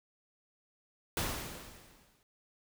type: noise with exponential decay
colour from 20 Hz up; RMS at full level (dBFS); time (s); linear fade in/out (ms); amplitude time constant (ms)
pink; -32; 1.17-2.23; 1; 230
effects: none